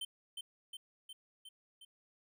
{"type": "tone with echo", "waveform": "square", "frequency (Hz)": 3100, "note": "G7", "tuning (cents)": -20, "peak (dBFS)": -39, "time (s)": [0.01, 0.05], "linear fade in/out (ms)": 5, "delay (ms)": 360, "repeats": 5, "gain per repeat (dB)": -3, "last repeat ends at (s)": 1.85, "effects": []}